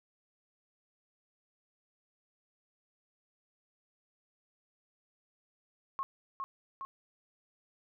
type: tone with echo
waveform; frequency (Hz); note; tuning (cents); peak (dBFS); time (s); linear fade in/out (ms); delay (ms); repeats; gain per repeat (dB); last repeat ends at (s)
sine; 1084; C#6; -39; -32; 5.99-6.03; 0; 410; 2; -3; 6.85
effects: none